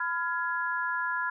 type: chord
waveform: sine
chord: F diminished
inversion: second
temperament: just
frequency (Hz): 1005.8 / 1396.9 / 1676.3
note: Cb6 / F6 / Ab6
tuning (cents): +31 / 0 / +16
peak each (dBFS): -32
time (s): 0-1.3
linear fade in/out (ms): 5
effects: none